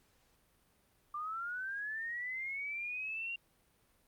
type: linear sweep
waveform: sine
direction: up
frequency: 1174.7 to 2783 Hz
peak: -37 dBFS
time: 1.14-3.36 s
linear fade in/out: 5 ms
effects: pink hiss -71 dBFS RMS until 4.07 s + Opus 48 kbps